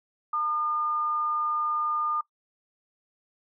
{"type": "tone pair together", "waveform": "sine", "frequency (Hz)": [905.7, 1212], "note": ["A5", "D#6"], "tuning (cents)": [50, -46], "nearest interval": "perfect fourth", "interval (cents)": 504, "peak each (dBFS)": [-36, -25], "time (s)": [0.33, 2.21], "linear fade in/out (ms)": 5, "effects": ["noise-tail reverb RT60 0.1 s tail -20 dB re dry"]}